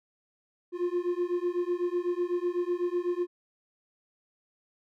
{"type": "beating tone pair", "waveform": "triangle", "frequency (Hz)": [349.2, 357.2], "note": ["F4", "F4"], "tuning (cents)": [0, 39], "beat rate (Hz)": 8, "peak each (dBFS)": -28, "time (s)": [0.72, 3.27], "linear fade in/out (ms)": 50, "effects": []}